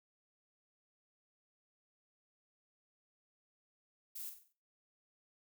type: noise with echo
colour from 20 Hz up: violet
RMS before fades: -45 dBFS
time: 4.15-4.3 s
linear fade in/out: 10 ms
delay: 46 ms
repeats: 5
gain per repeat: -7 dB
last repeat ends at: 4.53 s
effects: noise-tail reverb RT60 0.4 s tail -20 dB re dry